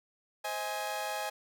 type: chord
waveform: sawtooth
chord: Ab major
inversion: first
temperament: equal with one note detuned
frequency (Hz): 523.3 / 634.2 / 830.6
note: C5 / Eb5 / Ab5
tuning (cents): 0 / +33 / 0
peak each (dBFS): -38 / -35 / -32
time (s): 0.44-1.3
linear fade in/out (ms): 10
effects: none